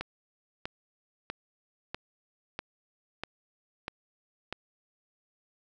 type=click train; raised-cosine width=0.3 ms; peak=-18 dBFS; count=8; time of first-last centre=0.01-4.526 s; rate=1.55 Hz; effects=none